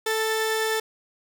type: tone pair together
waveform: sawtooth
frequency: 440 / 1769.7 Hz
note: A4 / A6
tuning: 0 / +10 cents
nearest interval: 2 octaves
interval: 2410 cents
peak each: -20 / -25 dBFS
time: 0.06-0.8 s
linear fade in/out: 5 ms
effects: none